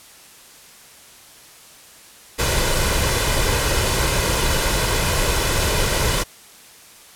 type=noise with comb filter; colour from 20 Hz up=pink; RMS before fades=-19 dBFS; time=2.38-6.24 s; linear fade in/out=20 ms; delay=2 ms; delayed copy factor=+0.5; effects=white hiss -45 dBFS RMS until 7.15 s + low-pass 12000 Hz 12 dB/octave